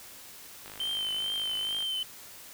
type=click train; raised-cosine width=0.3 ms; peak=-28 dBFS; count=61; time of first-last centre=0.66-1.825 s; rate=51.5 Hz
type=tone with vibrato; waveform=triangle; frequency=3100 Hz; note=G7; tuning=20 cents flat; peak=-28 dBFS; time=0.8-2.03 s; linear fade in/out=2 ms; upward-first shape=triangle; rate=2.3 Hz; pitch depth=40 cents each way
effects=white hiss -48 dBFS RMS until 2.53 s